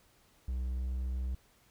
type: tone with pitch glide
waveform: triangle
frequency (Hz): 63 to 63.58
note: B1 to C2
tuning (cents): +35 to -49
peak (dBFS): -30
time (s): 0.48-1.35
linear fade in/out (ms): 5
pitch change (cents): +16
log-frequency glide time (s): 0.73-0.89
effects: pink hiss -66 dBFS RMS until 1.7 s